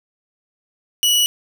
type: tone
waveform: sawtooth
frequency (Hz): 2936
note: F#7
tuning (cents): -14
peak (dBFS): -10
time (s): 1.03-1.26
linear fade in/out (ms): 0
effects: none